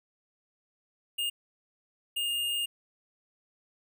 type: tone bursts at uneven times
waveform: square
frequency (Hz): 2829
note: F7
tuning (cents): +22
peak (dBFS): -29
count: 2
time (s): 1.18-1.3 / 2.16-2.66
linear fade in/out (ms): 10
effects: none